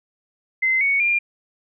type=tone with pitch steps; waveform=sine; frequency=2064 / 2225 / 2398 Hz; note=C7 / C#7 / D7; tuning=-24 / +6 / +36 cents; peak=-16 dBFS; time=0.62-1.19 s; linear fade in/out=10 ms; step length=190 ms; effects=none